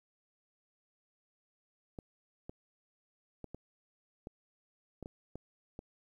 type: clicks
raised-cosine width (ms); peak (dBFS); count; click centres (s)
2; -30; 9; 1.988 / 2.495 / 3.443 / 3.546 / 4.271 / 5.027 / 5.059 / 5.356 / 5.791
effects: 11-bit